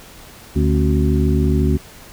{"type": "harmonic tone with a mistuned harmonic", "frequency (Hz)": 73.9, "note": "D2", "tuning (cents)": 11, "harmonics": [1, 2, 3, 4, 5], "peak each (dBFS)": [-16, -19, -21, -22, -23], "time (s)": [0.55, 1.78], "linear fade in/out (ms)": 20, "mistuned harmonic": 4, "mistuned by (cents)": -130, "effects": ["pink hiss -41 dBFS RMS until 2.12 s"]}